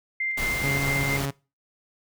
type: tone with tremolo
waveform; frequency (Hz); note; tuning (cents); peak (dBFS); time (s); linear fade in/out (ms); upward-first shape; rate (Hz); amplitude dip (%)
sine; 2093; C7; 0; -24; 0.2-1.17; 5; square; 4.4; 25
type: noise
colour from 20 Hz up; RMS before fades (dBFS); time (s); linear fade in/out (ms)
pink; -31; 0.37-1.26; 10
type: tone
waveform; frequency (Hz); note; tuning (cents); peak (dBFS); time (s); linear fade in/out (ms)
sawtooth; 138.59; C#3; 0; -22; 0.63-1.31; 10
effects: noise-tail reverb RT60 0.3 s tail -22 dB re dry

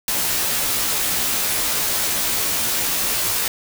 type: noise with comb filter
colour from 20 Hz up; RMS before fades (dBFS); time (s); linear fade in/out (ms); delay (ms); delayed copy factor
white; -21; 0.08-3.48; 2; 15; -1
effects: none

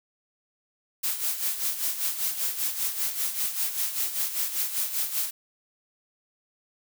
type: noise with tremolo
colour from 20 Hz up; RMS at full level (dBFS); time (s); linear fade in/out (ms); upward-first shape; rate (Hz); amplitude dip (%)
blue; -26; 1.03-5.31; 10; sine; 5.1; 65
effects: none

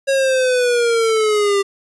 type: linear sweep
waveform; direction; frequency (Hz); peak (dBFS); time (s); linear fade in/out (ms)
square; down; 549 to 393.2; -14; 0.07-1.63; 20
effects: resampled to 24000 Hz

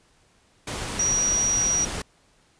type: tone in noise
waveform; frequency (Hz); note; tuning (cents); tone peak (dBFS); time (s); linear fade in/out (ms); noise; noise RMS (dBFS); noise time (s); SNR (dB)
sine; 5770; F#8; -44; -20; 0.99-1.85; 5; pink; -31; 0.67-2.02; +8
effects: pink hiss -61 dBFS RMS until 2.59 s + resampled to 22050 Hz

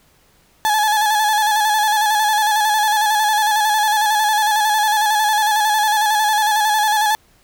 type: tone with vibrato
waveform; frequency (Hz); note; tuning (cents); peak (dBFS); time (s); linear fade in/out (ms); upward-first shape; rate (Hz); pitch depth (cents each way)
35% pulse; 852; G#5; +44; -12; 0.65-7.15; 0; square; 11; 37
effects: pink hiss -55 dBFS RMS until 7.43 s

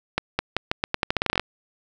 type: accelerating click train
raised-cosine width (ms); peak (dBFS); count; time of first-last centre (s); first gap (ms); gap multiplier
0.3; -5; 16; 0.18-1.396; 210; 0.84
effects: none

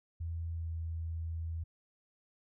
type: tone with pitch glide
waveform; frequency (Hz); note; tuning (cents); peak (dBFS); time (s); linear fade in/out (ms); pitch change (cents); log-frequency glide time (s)
sine; 83.1 to 82.05; E2 to E2; +15 to -8; -35; 0.2-1.64; 10; -23; 0.52-0.69
effects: none

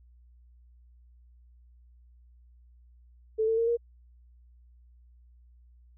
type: tone with pitch steps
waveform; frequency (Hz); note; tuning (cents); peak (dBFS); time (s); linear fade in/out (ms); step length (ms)
sine; 438.9 / 449.2 / 459.7 / 470.4; A4 / A4 / A#4 / A#4; -4 / +36 / -24 / +16; -23; 3.38-3.772; 20; 98
effects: added 60 Hz sine -54 dBFS peak until 5.97 s

